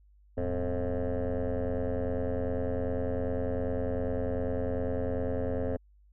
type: tone with frequency modulation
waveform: sine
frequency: 258.7 Hz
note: C4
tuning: 19 cents flat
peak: -25 dBFS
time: 0.37-5.77 s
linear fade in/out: 10 ms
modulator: 90 Hz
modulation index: 3.9
effects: tanh soft clip ceiling -27 dBFS + added 50 Hz sine -57 dBFS peak until 6.12 s